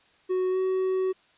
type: tone with pitch glide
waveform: triangle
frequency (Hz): 370 to 375.6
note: F#4 to F#4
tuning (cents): 0 to +26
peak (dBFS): -21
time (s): 0.29-1.13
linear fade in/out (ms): 20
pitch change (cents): +26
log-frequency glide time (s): 0.5-0.58
effects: white hiss -61 dBFS RMS until 1.37 s + resampled to 8000 Hz